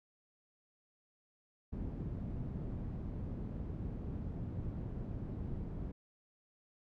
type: low-pass noise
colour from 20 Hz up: white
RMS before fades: -41 dBFS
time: 1.72-5.92 s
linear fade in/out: 10 ms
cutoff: 160 Hz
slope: 12 dB/octave
effects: none